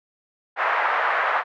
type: band-pass noise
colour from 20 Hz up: white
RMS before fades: -22 dBFS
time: 0.56-1.44 s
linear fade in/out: 50 ms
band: 640 to 1700 Hz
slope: 24 dB/octave
effects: none